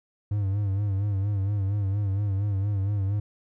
triangle tone with vibrato, 100 Hz, G2, 35 cents sharp, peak -21 dBFS, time 0.31-3.2 s, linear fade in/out 5 ms, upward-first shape sine, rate 4.3 Hz, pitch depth 74 cents each way, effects none

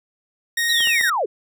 sawtooth tone, 1864.7 Hz, A#6, in tune, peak -15 dBFS, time 0.57-1.1 s, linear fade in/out 5 ms
sine linear sweep, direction down, 4018 to 351.4 Hz, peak -18 dBFS, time 0.69-1.26 s, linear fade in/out 10 ms
clicks, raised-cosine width 0.5 ms, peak -19 dBFS, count 3, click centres 0.805 / 0.873 / 1.011 s
effects none

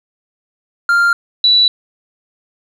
triangle / sine tone pair in turn, 1395 / 3946 Hz, F6 / B7, -2 / -2 cents, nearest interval octave + tritone, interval 1800 cents, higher second, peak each -7 dBFS, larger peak neither, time 0.89-1.13 / 1.44-1.68 s, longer neither, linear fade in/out 2 ms, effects none

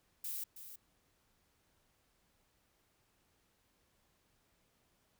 violet noise with echo, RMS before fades -41 dBFS, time 0.24-0.44 s, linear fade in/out 5 ms, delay 320 ms, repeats 1, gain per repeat -10 dB, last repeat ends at 0.76 s, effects pink hiss -75 dBFS RMS until 5.19 s

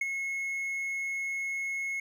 triangle tone with ADSR envelope, 2176 Hz, C#7, 33 cents flat, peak -23 dBFS, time 0.01-2 s, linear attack 5 ms, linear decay 23 ms, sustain -6 dB, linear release 4 ms, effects none

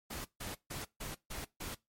pink noise bursts, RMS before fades -42 dBFS, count 6, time 0.1-1.75 s, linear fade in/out 10 ms, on 150 ms, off 150 ms, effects noise-tail reverb RT60 0.2 s tail -21 dB re dry + MP3 64 kbps

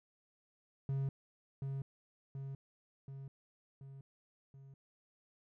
triangle tone with echo, 136.3 Hz, C#3, 29 cents flat, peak -31 dBFS, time 0.89-1.09 s, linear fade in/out 2 ms, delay 730 ms, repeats 5, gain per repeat -4 dB, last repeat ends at 4.74 s, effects none

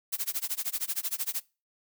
blue noise with tremolo, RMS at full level -29 dBFS, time 0.12-1.42 s, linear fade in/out 10 ms, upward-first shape sine, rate 13 Hz, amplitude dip 100%, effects noise-tail reverb RT60 0.3 s tail -23 dB re dry

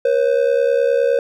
triangle ring-modulated tone, 512 Hz, C5, 38 cents flat, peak -8 dBFS, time 0.05-1.19 s, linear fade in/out 2 ms, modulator 34.9 Hz, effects none

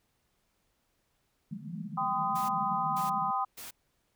pink band-pass noise, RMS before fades -41 dBFS, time 1.51-3.31 s, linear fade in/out 5 ms, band 150 to 230 Hz, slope 96 dB/octave
sine chord, C minor, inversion second, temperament equal with one note detuned, 784 / 1019.7 / 1244.5 Hz, G5 / C6 / Eb6, 0 / -45 / 0 cents, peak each -32 dBFS, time 1.97-3.45 s, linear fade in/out 10 ms
white noise bursts, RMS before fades -44 dBFS, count 3, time 2.35-3.71 s, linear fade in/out 10 ms, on 140 ms, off 470 ms
effects pink hiss -75 dBFS RMS until 4.15 s

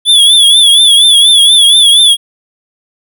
square tone with vibrato, 3422 Hz, A7, 49 cents flat, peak -3 dBFS, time 0.05-2.17 s, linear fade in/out 50 ms, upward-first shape triangle, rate 4.2 Hz, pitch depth 96 cents each way, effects none

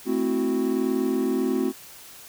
triangle chord, F# half-diminished seventh, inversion first, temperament equal, 220 / 261.6 / 329.6 / 370 Hz, A3 / C4 / E4 / F#4, 0 / 0 / 0 / 0 cents, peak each -27 / -23 / -28 / -24 dBFS, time 0.05-1.73 s, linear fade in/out 50 ms, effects white hiss -45 dBFS RMS until 2.28 s

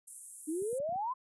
white high-pass noise, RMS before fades -43 dBFS, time 0.07-0.79 s, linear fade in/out 10 ms, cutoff 8200 Hz, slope 48 dB/octave
sine exponential sweep, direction up, 295.6 to 1065 Hz, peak -32 dBFS, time 0.47-1.14 s, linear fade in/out 20 ms
clicks, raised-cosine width 5 ms, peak -36 dBFS, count 6, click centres 0.621 / 0.729 / 0.801 / 0.891 / 0.925 / 0.958 s
effects high-pass 150 Hz 12 dB/octave + resampled to 24000 Hz

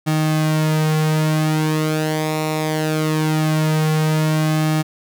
sawtooth tone with flanger, 155.56 Hz, D#3, in tune, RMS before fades -18 dBFS, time 0.06-4.83 s, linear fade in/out 20 ms, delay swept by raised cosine 2 to 5.8 ms, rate 0.21 Hz, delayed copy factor -0.65, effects none

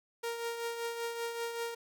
sawtooth tone with tremolo, 466.2 Hz, A#4, in tune, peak -29 dBFS, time 0.23-1.75 s, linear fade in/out 10 ms, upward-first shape triangle, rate 5.2 Hz, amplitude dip 55%, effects none

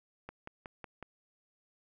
click train, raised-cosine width 0.5 ms, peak -28 dBFS, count 5, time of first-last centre 0.29-1.027 s, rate 5.43 Hz, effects none

